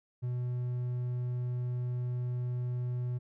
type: tone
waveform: triangle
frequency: 123.47 Hz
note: B2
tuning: in tune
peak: -29 dBFS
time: 0.22-3.19 s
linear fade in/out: 20 ms
effects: none